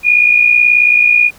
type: tone with amplitude modulation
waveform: sine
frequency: 2443 Hz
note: D#7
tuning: 32 cents flat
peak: -3 dBFS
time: 0.03-1.31 s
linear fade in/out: 50 ms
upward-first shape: sine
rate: 58.5 Hz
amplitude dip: 65%
effects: pink hiss -42 dBFS RMS until 1.38 s